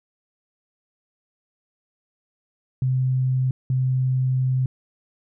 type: tone pair in turn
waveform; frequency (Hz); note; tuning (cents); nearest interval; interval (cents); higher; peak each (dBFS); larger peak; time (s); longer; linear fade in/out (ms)
sine; 129.4 / 129.4; C3 / C3; -19 / -19; unison; 0; neither; -18; neither; 2.82-3.51 / 3.7-4.66; second; 2
effects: none